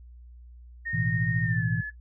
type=tone with pitch glide; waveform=sine; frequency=1847 to 1713.4 Hz; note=A#6 to A6; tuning=-16 to -46 cents; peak=-30 dBFS; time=0.85-1.91 s; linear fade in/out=20 ms; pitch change=-130 cents; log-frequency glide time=1.42-1.65 s
type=chord; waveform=sine; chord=A suspended second; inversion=none; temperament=just; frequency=110 / 123.75 / 165 Hz; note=A2 / B2 / E3; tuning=0 / +4 / +2 cents; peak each=-29 dBFS; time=0.93-1.81 s; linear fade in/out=10 ms
effects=noise-tail reverb RT60 0.1 s tail -18 dB re dry + added 60 Hz sine -45 dBFS peak until 2 s